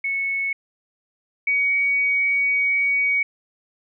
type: tone pair in turn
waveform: sine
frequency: 2206 / 2251 Hz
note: C#7 / C#7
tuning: -9 / +26 cents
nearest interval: unison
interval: 35 cents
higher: second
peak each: -21 / -17 dBFS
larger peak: second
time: 0.04-0.53 / 1.47-3.23 s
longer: second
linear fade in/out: 5 ms
effects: none